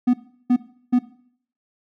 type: tone bursts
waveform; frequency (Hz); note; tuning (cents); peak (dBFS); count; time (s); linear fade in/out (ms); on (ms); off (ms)
triangle; 246.9; B3; 0; -11; 3; 0.07-0.991; 10; 67; 360
effects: noise-tail reverb RT60 0.6 s tail -17 dB re dry